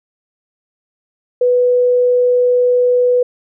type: tone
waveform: sine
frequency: 493.9 Hz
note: B4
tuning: in tune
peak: -9 dBFS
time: 1.41-3.23 s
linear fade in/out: 5 ms
effects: none